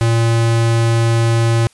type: tone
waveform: square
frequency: 115.3 Hz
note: A#2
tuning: 19 cents flat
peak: -12 dBFS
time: 0.01-1.67 s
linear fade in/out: 0 ms
effects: white hiss -52 dBFS RMS until 1.73 s + resampled to 24000 Hz